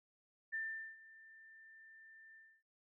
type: tone with ADSR envelope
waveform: sine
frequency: 1786 Hz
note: A6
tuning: 25 cents sharp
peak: -37 dBFS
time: 0.52-2.63 s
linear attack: 22 ms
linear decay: 420 ms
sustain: -20 dB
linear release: 270 ms
effects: none